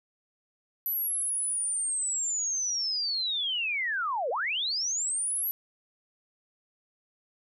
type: linear two-way sweep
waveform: sine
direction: down then up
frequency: 12000 to 446.7 to 12000 Hz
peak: -27 dBFS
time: 0.86-5.51 s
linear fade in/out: 0 ms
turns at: 4.3 s
effects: none